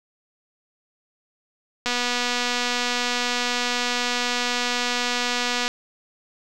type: click train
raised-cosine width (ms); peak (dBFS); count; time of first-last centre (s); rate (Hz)
0.2; -7; 933; 1.86-5.68; 244
effects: none